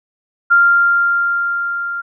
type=tone with level ramp; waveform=sine; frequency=1393 Hz; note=F6; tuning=5 cents flat; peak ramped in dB=-6 to -20 dBFS; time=0.5-2.02 s; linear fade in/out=20 ms; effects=none